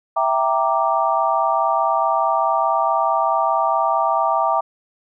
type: chord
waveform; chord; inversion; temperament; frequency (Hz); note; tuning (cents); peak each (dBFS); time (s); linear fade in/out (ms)
sine; E half-diminished seventh; none; equal; 659.3 / 784 / 932.3 / 1174.7; E5 / G5 / Bb5 / D6; 0 / 0 / 0 / 0; -21; 0.16-4.61; 10
effects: none